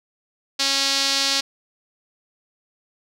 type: tone with band-pass filter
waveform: sawtooth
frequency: 274.3 Hz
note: C#4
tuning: 18 cents flat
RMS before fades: -21 dBFS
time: 0.59-1.41 s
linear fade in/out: 10 ms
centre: 4600 Hz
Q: 2.4
effects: none